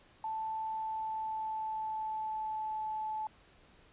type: tone with pitch glide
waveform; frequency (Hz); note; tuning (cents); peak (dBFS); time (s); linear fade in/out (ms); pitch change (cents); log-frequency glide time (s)
sine; 880 to 866.4; A5 to A5; 0 to -27; -34; 0.24-3.27; 2; -27; 0.66-2.83
effects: pink hiss -62 dBFS RMS until 3.92 s + resampled to 8000 Hz